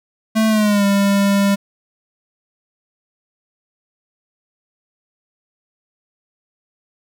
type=tone with pitch glide; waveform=square; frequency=220 to 199.42 Hz; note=A3 to G3; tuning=0 to +30 cents; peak=-13 dBFS; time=0.35-1.56 s; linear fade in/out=20 ms; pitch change=-170 cents; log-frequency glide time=0.48-0.85 s; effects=none